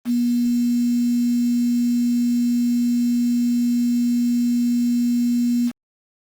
sine tone with quantisation, 240.8 Hz, B3, 44 cents flat, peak -16 dBFS, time 0.05-5.72 s, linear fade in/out 50 ms, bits 6, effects Opus 24 kbps

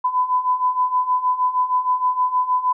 sine beating tone pair, 1000 / 1006.4 Hz, B5 / B5, +21 / +32 cents, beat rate 6.4 Hz, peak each -22 / -18 dBFS, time 0.04-2.73 s, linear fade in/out 10 ms, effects none

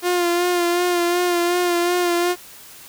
sawtooth tone with vibrato, 351 Hz, F4, 9 cents sharp, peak -13 dBFS, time 0.02-2.36 s, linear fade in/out 50 ms, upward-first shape sine, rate 2.7 Hz, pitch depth 31 cents each way, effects white hiss -42 dBFS RMS until 2.88 s

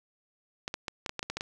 clicks, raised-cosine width 0.2 ms, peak -16 dBFS, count 10, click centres 0.679 / 0.741 / 0.882 / 1.062 / 1.094 / 1.193 / 1.229 / 1.3 / 1.37 / 1.409 s, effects none

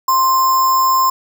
sine tone with sample-and-hold, 1046.5 Hz, C6, in tune, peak -10 dBFS, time 0.08-1.1 s, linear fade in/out 5 ms, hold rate 6300 Hz, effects none

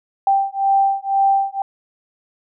sine beating tone pair, 784 / 786 Hz, G5 / G5, 0 / +4 cents, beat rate 2 Hz, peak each -17 dBFS, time 0.27-1.62 s, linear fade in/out 2 ms, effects none

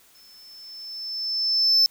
sine tone with exponential growth, 5280 Hz, E8, 2 cents sharp, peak -11 dBFS, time 0.15-1.86 s, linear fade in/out 0 ms, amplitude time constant 370 ms, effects tanh soft clip ceiling -13 dBFS + white hiss -56 dBFS RMS until 1.9 s

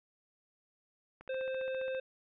click train, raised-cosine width 0.5 ms, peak -36 dBFS, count 12, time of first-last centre 1.21-1.948 s, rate 14.9 Hz
harmonic tone, 523.3 Hz, C5, in tune, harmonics 1 / 3 / 5 / 7, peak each -34 / -46 / -48 / -55 dBFS, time 1.29-2 s, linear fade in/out 5 ms
effects none

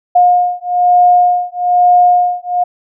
sine beating tone pair, 714 / 715.1 Hz, F5 / F5, +38 / +41 cents, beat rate 1.1 Hz, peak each -10 dBFS, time 0.15-2.64 s, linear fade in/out 10 ms, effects none

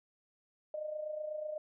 sine tone with amplitude modulation, 611 Hz, D#5, 32 cents flat, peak -34 dBFS, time 0.74-1.58 s, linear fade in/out 2 ms, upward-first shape sine, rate 28.1 Hz, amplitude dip 60%, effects none

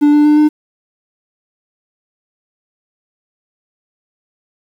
triangle tone with pitch steps, 293.4 / 296.3 / 299.2 / 302.2 Hz, D4 / D4 / D4 / D4, -2 / +15 / +32 / +50 cents, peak -4 dBFS, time 0.01-0.49 s, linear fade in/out 20 ms, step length 120 ms, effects 7-bit

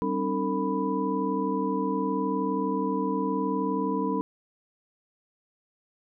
sine tone cluster, 193.3 / 265.8 / 305 / 452.3 / 990 Hz, G3 / C4 / D#4 / A4 / B5, -24 / +27 / -34 / +48 / +4 cents, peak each -31 dBFS, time 0.02-4.21 s, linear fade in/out 0 ms, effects none

